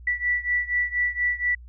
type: beating tone pair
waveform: sine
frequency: 1959 / 1963.2 Hz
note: B6 / B6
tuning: -15 / -11 cents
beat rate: 4.2 Hz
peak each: -24 / -26 dBFS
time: 0.07-1.55 s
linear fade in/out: 5 ms
effects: added 60 Hz sine -41 dBFS peak until 1.68 s